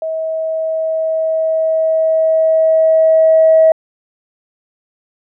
sine tone with level ramp, 641 Hz, E5, 49 cents flat, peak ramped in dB -17 to -4 dBFS, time 0.02-3.72 s, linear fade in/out 2 ms, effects tanh soft clip ceiling 0 dBFS

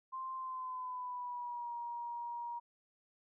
sine tone with pitch glide, 1046.5 to 948.6 Hz, C6 to A#5, 0 to +30 cents, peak -39 dBFS, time 0.12-2.6 s, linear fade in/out 20 ms, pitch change -170 cents, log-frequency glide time 0.36-1.73 s, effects none

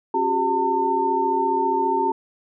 sine tone cluster, 271.9 / 365 / 399.8 / 902 Hz, C#4 / F#4 / G4 / A5, -33 / -24 / +34 / +43 cents, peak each -29 / -25 / -26 / -20 dBFS, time 0.14-2.12 s, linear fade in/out 5 ms, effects none

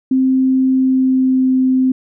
sine tone with pitch glide, 261.6 to 259.2 Hz, C4 to C4, 0 to -16 cents, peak -10 dBFS, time 0.11-1.92 s, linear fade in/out 5 ms, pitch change -16 cents, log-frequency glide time 0.72-1.55 s, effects none

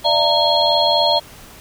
sine tone cluster, 593 / 677 / 916 / 3306 / 4222 Hz, D5 / E5 / A#5 / G#7 / C8, +17 / +46 / -31 / -9 / +15 cents, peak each -19 dBFS, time 0.04-1.2 s, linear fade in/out 20 ms, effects pink hiss -41 dBFS RMS until 1.6 s

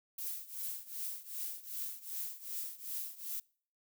violet noise with tremolo, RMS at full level -38 dBFS, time 0.18-3.4 s, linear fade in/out 5 ms, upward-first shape triangle, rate 2.6 Hz, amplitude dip 90%, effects noise-tail reverb RT60 0.5 s tail -26 dB re dry

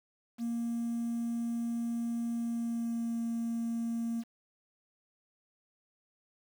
triangle tone with pitch glide, 233.6 to 231.2 Hz, A#3 to A#3, +4 to -14 cents, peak -28 dBFS, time 0.38-4.24 s, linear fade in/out 50 ms, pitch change -18 cents, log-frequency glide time 2.31-3.24 s, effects tanh soft clip ceiling -27 dBFS + 9-bit

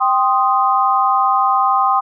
sine chord, C minor, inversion second, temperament equal, 784 / 1046.5 / 1244.5 Hz, G5 / C6 / Eb6, 0 / 0 / 0 cents, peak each -16 dBFS, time 0-2.01 s, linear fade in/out 20 ms, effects none

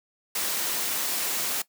white noise, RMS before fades -28 dBFS, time 0.35-1.62 s, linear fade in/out 5 ms, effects noise-tail reverb RT60 0.1 s tail -18 dB re dry + high-pass 200 Hz 12 dB/octave

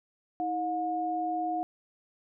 sine tone pair together, 320.7 / 720 Hz, E4 / F#5, -48 / -47 cents, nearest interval octave + major second, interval 1401 cents, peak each -34 / -29 dBFS, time 0.4-1.63 s, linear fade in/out 0 ms, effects none

